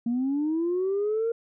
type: linear sweep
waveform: sine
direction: up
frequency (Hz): 230 to 466.8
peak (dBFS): -22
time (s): 0.06-1.32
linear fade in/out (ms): 5
effects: tanh soft clip ceiling -20 dBFS